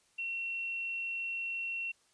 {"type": "tone", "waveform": "sine", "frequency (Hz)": 2723, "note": "F7", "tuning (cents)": -44, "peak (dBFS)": -34, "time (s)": [0.18, 1.92], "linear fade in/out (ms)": 10, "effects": ["white hiss -69 dBFS RMS until 2.13 s", "resampled to 22050 Hz"]}